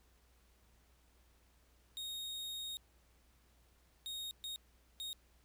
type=tone bursts at uneven times; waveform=40% pulse; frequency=3729 Hz; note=A#7; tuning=in tune; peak=-40 dBFS; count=4; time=1.97-2.77 / 4.06-4.31 / 4.44-4.56 / 5-5.13 s; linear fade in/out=0 ms; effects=added 60 Hz sine -68 dBFS peak until 5.44 s + pink hiss -72 dBFS RMS until 5.44 s